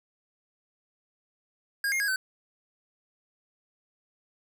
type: tone with pitch steps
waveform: square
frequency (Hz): 1626 / 2131 / 1646 / 1528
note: G#6 / C7 / G#6 / G6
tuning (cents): -37 / +31 / -16 / -45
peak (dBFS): -26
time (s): 1.84-2.16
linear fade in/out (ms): 2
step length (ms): 80
effects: none